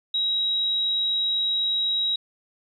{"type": "tone", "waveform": "sine", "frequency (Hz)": 3837, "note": "A#7", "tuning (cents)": 49, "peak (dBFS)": -21, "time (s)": [0.14, 2.16], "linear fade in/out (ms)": 5, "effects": ["10-bit"]}